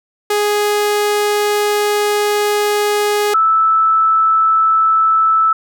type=tone pair in turn; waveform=sawtooth / sine; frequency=415.3 / 1313.6 Hz; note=G#4 / E6; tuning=0 / -6 cents; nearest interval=octave + minor sixth; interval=1994 cents; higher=second; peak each=-9 dBFS; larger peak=neither; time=0.3-3.34 / 3.34-5.53 s; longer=first; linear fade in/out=5 ms; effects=none